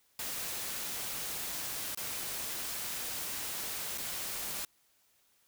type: noise with dropouts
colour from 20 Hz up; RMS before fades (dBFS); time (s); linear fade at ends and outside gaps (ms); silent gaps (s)
white; -38; 0.19-4.65; 2; 1.949-1.973 / 3.977-3.981
effects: white hiss -70 dBFS RMS until 5.47 s